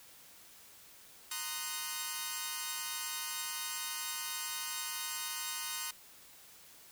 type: chord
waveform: 5% pulse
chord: C half-diminished seventh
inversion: third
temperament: equal with one note detuned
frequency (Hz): 932.3 / 1046.5 / 1244.5 / 1491.1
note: Bb5 / C6 / Eb6 / Gb6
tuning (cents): 0 / 0 / 0 / +13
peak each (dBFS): -31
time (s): 1.31-5.91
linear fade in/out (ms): 5
effects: white hiss -57 dBFS RMS until 6.91 s